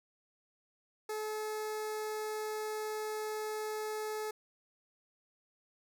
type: tone with notch filter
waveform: sawtooth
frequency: 429.6 Hz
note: A4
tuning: 41 cents flat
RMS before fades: -38 dBFS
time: 1.09-4.31 s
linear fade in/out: 5 ms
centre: 3000 Hz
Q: 1.6
effects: none